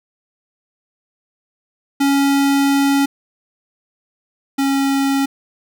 square tone pair in turn, 278.4 / 274.4 Hz, C#4 / C#4, +8 / -17 cents, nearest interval unison, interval 25 cents, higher first, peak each -13 / -15 dBFS, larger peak first, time 2-3.06 / 4.58-5.26 s, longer first, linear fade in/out 10 ms, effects none

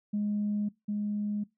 sine tone pair in turn, 207.7 / 207.7 Hz, G#3 / G#3, 0 / 0 cents, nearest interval unison, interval 0 cents, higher neither, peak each -26 / -28 dBFS, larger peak first, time 0.13-0.69 / 0.88-1.44 s, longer neither, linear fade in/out 10 ms, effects noise-tail reverb RT60 0.2 s tail -22 dB re dry + tanh soft clip ceiling -23 dBFS

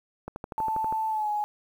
click train, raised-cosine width 1 ms, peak -21 dBFS, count 9, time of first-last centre 0.28-0.925 s, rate 12.4 Hz
sine tone with pitch glide, 880 to 837.4 Hz, A5 to G#5, 0 to +14 cents, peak -25 dBFS, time 0.58-1.44 s, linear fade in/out 0 ms, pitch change -86 cents, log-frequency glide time 1.09-1.3 s
effects 9-bit

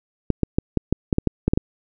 clicks, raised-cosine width 3 ms, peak -4 dBFS, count 11, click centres 0.303 / 0.433 / 0.585 / 0.773 / 0.926 / 1.128 / 1.184 / 1.273 / 1.48 / 1.535 / 1.575 s, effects none

